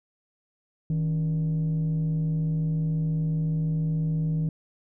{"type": "tone with frequency modulation", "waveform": "sine", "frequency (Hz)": 158.1, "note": "D#3", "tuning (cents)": 28, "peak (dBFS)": -21, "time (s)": [0.9, 4.49], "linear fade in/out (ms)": 2, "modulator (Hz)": 121, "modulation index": 0.29, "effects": ["tanh soft clip ceiling -21 dBFS"]}